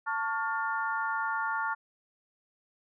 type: tone cluster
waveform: sine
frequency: 891 / 1121 / 1412 / 1787 Hz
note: A5 / C#6 / F6 / A6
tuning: +22 / +19 / +19 / +26 cents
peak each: -33 / -35 / -32 / -40 dBFS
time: 0.06-1.75 s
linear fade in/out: 20 ms
effects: none